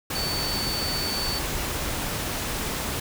sine tone in noise, 4510 Hz, C#8, 29 cents sharp, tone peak -28 dBFS, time 0.15-1.39 s, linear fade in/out 5 ms, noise pink, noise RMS -29 dBFS, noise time 0.1-3 s, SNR -2 dB, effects none

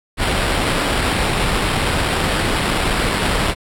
pink noise with sample-and-hold, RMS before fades -18 dBFS, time 0.17-3.55 s, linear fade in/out 50 ms, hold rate 6300 Hz, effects low-pass 12000 Hz 12 dB/octave

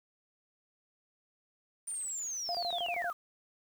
sine linear sweep, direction down, 9200 to 1154 Hz, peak -35 dBFS, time 1.87-3.13 s, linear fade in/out 10 ms
sine tone bursts, 698.5 Hz, F5, in tune, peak -33 dBFS, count 8, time 2.49-3.1 s, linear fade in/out 0 ms, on 57 ms, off 22 ms
effects 9-bit

